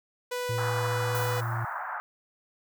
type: tone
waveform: sawtooth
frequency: 493.9 Hz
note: B4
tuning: in tune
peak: -26 dBFS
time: 0.31-1.41 s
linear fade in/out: 10 ms
type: tone with pitch glide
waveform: triangle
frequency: 114.4 to 115.4 Hz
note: A#2 to A#2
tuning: -32 to -17 cents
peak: -27 dBFS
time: 0.49-1.65 s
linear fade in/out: 5 ms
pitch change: +15 cents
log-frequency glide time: 1.05-1.4 s
type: band-pass noise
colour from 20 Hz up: white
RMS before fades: -35 dBFS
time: 0.58-2 s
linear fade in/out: 0 ms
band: 690 to 1600 Hz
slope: 48 dB/octave
type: noise with exponential decay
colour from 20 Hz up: violet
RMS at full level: -35 dBFS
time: 1.15-1.98 s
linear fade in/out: 1 ms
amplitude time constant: 180 ms
effects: none